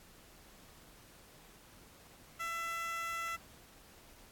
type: tone with high-pass filter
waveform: 15% pulse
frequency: 669 Hz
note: E5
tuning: 25 cents sharp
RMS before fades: -39 dBFS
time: 2.39-3.37 s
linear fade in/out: 20 ms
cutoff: 1400 Hz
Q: 2.1
effects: pink hiss -59 dBFS RMS until 4.31 s + AAC 64 kbps